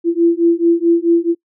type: beating tone pair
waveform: sine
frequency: 335.9 / 340.5 Hz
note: E4 / F4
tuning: +33 / -44 cents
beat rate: 4.6 Hz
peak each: -13 dBFS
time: 0.04-1.35 s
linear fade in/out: 50 ms
effects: noise-tail reverb RT60 0.1 s tail -26 dB re dry